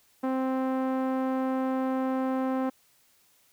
sawtooth tone with low-pass filter, 261.6 Hz, C4, in tune, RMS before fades -28 dBFS, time 0.23-2.7 s, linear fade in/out 10 ms, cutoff 1100 Hz, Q 0.96, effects white hiss -64 dBFS RMS until 3.52 s

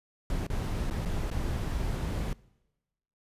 brown noise with dropouts, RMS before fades -31 dBFS, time 0.3-2.33 s, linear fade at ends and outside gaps 1 ms, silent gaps 0.467-0.501 / 0.9-0.909 / 1.051-1.057 / 1.302-1.313 s, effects noise-tail reverb RT60 1.0 s tail -23 dB re dry + resampled to 32000 Hz

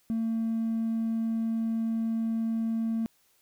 triangle tone, 225.8 Hz, A3, 45 cents sharp, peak -23 dBFS, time 0.1-3.06 s, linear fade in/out 0 ms, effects tanh soft clip ceiling -22 dBFS + white hiss -67 dBFS RMS until 3.41 s

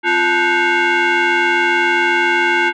sine tone with frequency modulation, 349.2 Hz, F4, in tune, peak -10 dBFS, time 0.03-2.73 s, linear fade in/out 50 ms, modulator 611 Hz, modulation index 3.6, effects tanh soft clip ceiling -9 dBFS

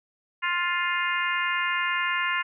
harmonic tone with a mistuned harmonic, 350.8 Hz, F4, 8 cents sharp, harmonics 3 / 4 / 5 / 6 / 7 / 8, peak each -29 / -31 / -29 / -30 / -35 / -34 dBFS, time 0.42-2.43 s, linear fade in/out 20 ms, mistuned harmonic 7, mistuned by +17 cents, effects none

